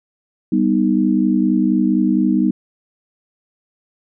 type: chord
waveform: sine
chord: G augmented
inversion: none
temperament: equal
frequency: 196 / 246.9 / 311.1 Hz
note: G3 / B3 / D#4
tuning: 0 / 0 / 0 cents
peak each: -17 dBFS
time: 0.52-2.51 s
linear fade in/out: 5 ms
effects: none